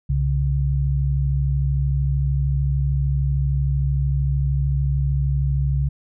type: tone pair together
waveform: sine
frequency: 65.41 / 138.59 Hz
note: C2 / C#3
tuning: 0 / 0 cents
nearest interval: octave + minor second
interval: 1300 cents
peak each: -20 dBFS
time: 0.09-5.89 s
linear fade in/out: 10 ms
effects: none